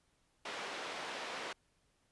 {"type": "band-pass noise", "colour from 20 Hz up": "pink", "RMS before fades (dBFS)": -43, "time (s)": [0.45, 1.53], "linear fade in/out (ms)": 5, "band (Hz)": [490, 3900], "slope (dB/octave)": 12, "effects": ["pink hiss -75 dBFS RMS until 2.11 s", "resampled to 24000 Hz"]}